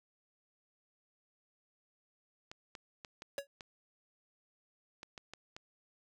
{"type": "clicks", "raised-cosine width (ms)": 0.2, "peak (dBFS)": -29, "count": 10, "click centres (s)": [2.515, 2.752, 3.048, 3.221, 3.387, 3.608, 5.031, 5.178, 5.336, 5.565]}
{"type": "tone with exponential decay", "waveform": "square", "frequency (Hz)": 559, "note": "C#5", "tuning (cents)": 14, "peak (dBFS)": -33, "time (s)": [3.38, 3.47], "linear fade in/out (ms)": 1, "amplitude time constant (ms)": 18}
{"effects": []}